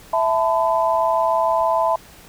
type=chord; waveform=sine; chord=E suspended fourth; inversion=none; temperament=equal with one note detuned; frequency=659.3 / 880 / 1006.8 Hz; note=E5 / A5 / B5; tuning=0 / 0 / +33 cents; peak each=-19 / -21 / -20 dBFS; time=0.13-1.96 s; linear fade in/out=5 ms; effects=pink hiss -45 dBFS RMS until 2.28 s